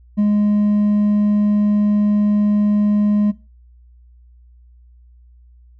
sine tone with hard clipping, 207.7 Hz, G#3, in tune, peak -13 dBFS, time 0.17-3.32 s, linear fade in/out 20 ms, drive 2 dB, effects noise-tail reverb RT60 0.3 s tail -20 dB re dry + added 60 Hz sine -44 dBFS peak until 5.79 s

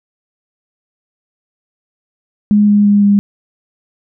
sine tone with pitch steps, 207.7 / 205.9 / 204.1 / 202.4 Hz, G#3 / G#3 / G#3 / G#3, 0 / -15 / -30 / -44 cents, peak -6 dBFS, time 2.51-3.19 s, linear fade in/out 0 ms, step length 170 ms, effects none

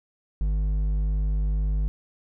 sine tone with hard clipping, 51 Hz, G#1, 31 cents flat, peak -23 dBFS, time 0.41-1.88 s, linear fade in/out 0 ms, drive 6 dB, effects none

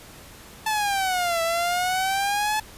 sawtooth exponential two-way sweep, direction down then up, 880 to 659.3 to 866 Hz, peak -18 dBFS, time 0.66-2.6 s, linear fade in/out 5 ms, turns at 1.42 s, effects pink hiss -45 dBFS RMS until 2.77 s + resampled to 32000 Hz

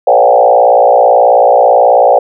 sine tone with frequency modulation, 649 Hz, E5, 27 cents flat, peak -3 dBFS, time 0.07-2.19 s, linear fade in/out 5 ms, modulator 58.4 Hz, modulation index 2.8, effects none

